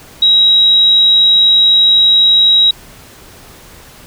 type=tone; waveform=sine; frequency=3838 Hz; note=A#7; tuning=50 cents sharp; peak=-5 dBFS; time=0.22-2.71 s; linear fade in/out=5 ms; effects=pink hiss -38 dBFS RMS until 4.06 s